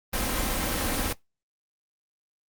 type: noise with comb filter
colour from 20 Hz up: pink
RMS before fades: -27 dBFS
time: 0.13-1.13 s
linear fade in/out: 5 ms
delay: 3.8 ms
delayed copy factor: +0.5
effects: noise-tail reverb RT60 0.2 s tail -25 dB re dry + Opus 24 kbps